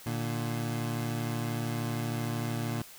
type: tone pair together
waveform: 25% pulse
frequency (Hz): 116.54 / 149.54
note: A#2 / D3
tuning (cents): 0 / +32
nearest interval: major third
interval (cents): 432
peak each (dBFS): -28 / -33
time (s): 0.06-2.82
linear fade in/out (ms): 5
effects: white hiss -50 dBFS RMS until 2.98 s